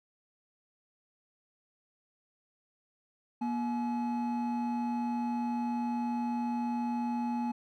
triangle tone pair together, 238.5 / 850 Hz, A#3 / G#5, +40 / +40 cents, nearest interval octave + minor seventh, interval 2200 cents, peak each -28 / -33 dBFS, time 3.41-7.52 s, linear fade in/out 10 ms, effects tanh soft clip ceiling -24 dBFS

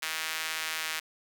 sawtooth tone with high-pass filter, 159.1 Hz, D#3, 39 cents sharp, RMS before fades -34 dBFS, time 0.02-1 s, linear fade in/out 10 ms, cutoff 1900 Hz, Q 1.1, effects none

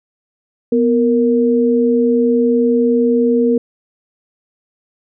sine tone pair together, 245.7 / 465.3 Hz, B3 / A#4, -9 / -3 cents, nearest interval major seventh, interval 1106 cents, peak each -13 dBFS, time 0.72-3.58 s, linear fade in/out 5 ms, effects none

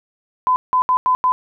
sine tone bursts at uneven times, 1012 Hz, B5, 42 cents sharp, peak -12 dBFS, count 5, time 0.47-0.56 / 0.73-0.82 / 0.89-0.97 / 1.06-1.15 / 1.24-1.32 s, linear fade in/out 0 ms, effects none

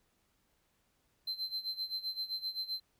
triangle tone with tremolo, 4097 Hz, C8, 37 cents flat, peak -31 dBFS, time 1.27-2.8 s, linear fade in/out 5 ms, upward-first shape sine, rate 7.7 Hz, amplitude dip 85%, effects tanh soft clip ceiling -27 dBFS + pink hiss -75 dBFS RMS until 2.99 s

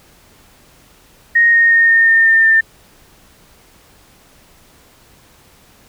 sine tone with pitch steps, 1864.7 / 1852.9 / 1841.2 / 1829.5 / 1817.9 / 1806.4 / 1794.9 Hz, A#6 / A#6 / A#6 / A#6 / A#6 / A6 / A6, 0 / -11 / -22 / -33 / -44 / +45 / +34 cents, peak -7 dBFS, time 1.35-2.61 s, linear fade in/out 10 ms, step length 180 ms, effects pink hiss -48 dBFS RMS until 5.88 s

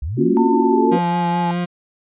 sine linear sweep, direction up, 59.7 to 501 Hz, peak -21 dBFS, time 0.02-0.99 s, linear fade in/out 5 ms
sine chord, Gb major seventh, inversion first, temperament equal, 233.1 / 277.2 / 349.2 / 370 Hz, Bb3 / Db4 / F4 / Gb4, 0 / 0 / 0 / 0 cents, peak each -19 dBFS, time 0.17-0.98 s, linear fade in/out 20 ms
sine tone with pitch glide, 899 to 852.5 Hz, A5 to G#5, +37 to +45 cents, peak -19 dBFS, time 0.37-1.51 s, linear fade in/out 0 ms, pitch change -92 cents, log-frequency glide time 0.51-1.16 s
40% pulse tone with vibrato, 174.8 Hz, F3, 2 cents sharp, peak -18 dBFS, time 0.91-1.66 s, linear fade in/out 20 ms, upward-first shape sine, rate 4.7 Hz, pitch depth 17 cents each way
effects resampled to 8000 Hz

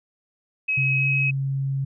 sine tone, 2551 Hz, D#7, 43 cents sharp, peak -20 dBFS, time 0.68-1.31 s, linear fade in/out 10 ms
sine tone with pitch glide, 134.2 to 136.23 Hz, C3 to C#3, +44 to -30 cents, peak -22 dBFS, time 0.77-1.85 s, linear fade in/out 10 ms, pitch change +26 cents, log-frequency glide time 0.97-1.05 s
effects none

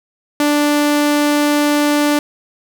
sawtooth tone, 293.7 Hz, D4, in tune, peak -8 dBFS, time 0.4-2.19 s, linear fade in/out 2 ms, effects none

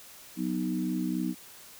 sine chord, B major, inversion second, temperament equal with one note detuned, 183.83 / 246.9 / 311.1 Hz, F#3 / B3 / D#4, -11 / 0 / 0 cents, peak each -32 dBFS, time 0.36-1.35 s, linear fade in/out 50 ms, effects white hiss -50 dBFS RMS until 1.79 s

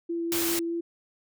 sine tone with vibrato, 337 Hz, E4, 38 cents sharp, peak -27 dBFS, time 0.09-0.81 s, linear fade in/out 10 ms, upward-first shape sine, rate 4.9 Hz, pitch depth 9 cents each way
white noise, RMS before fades -29 dBFS, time 0.32-0.59 s, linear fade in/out 0 ms
effects none

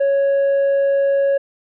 sine tone with tanh clipping, 554.4 Hz, C#5, in tune, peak -14 dBFS, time 0-1.38 s, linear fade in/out 10 ms, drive 3 dB, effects none

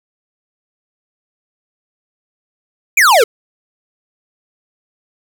square exponential sweep, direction down, 2489 to 415.3 Hz, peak -7 dBFS, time 2.97-3.24 s, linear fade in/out 5 ms, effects 8-bit

